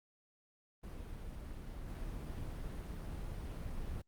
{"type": "noise with level steps", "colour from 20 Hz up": "brown", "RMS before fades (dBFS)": [-45, -42], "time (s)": [0.83, 4.02], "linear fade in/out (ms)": 10, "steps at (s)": 1.88, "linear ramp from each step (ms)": 2, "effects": ["Opus 32 kbps"]}